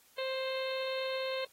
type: harmonic tone with a mistuned harmonic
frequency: 526 Hz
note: C5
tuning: 9 cents sharp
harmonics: 1 / 2 / 3 / 4 / 5 / 6 / 7 / 8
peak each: -34 / -44 / -47 / -45 / -45 / -49 / -45 / -46 dBFS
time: 0.18-1.45 s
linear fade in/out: 5 ms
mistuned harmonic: 6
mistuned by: -35 cents
effects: white hiss -64 dBFS RMS until 1.52 s + AAC 48 kbps